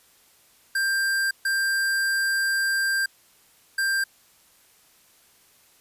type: tone bursts at uneven times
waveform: square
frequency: 1585 Hz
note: G6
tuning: 19 cents sharp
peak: -22 dBFS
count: 3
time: 0.75-1.31 / 1.45-3.06 / 3.78-4.04 s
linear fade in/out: 5 ms
effects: white hiss -58 dBFS RMS until 5.8 s + resampled to 32000 Hz